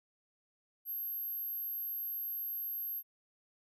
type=tone; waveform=sine; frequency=12544 Hz; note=G9; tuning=in tune; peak=-36 dBFS; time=0.85-3.03 s; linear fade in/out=50 ms; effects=none